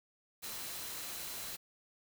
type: tone in noise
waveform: sine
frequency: 4052 Hz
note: B7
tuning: 44 cents sharp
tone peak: -53 dBFS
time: 0.42-1.57 s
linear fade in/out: 20 ms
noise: white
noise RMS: -43 dBFS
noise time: 0.42-1.57 s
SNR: -13 dB
effects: none